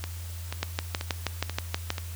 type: two click trains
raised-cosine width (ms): 0.2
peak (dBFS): -15 / -9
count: 5 / 9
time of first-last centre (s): 0.04-1.982 / 0.63-1.904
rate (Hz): 2.06 / 6.28
effects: added 85 Hz sine -35 dBFS peak until 2.15 s + white hiss -46 dBFS RMS until 2.15 s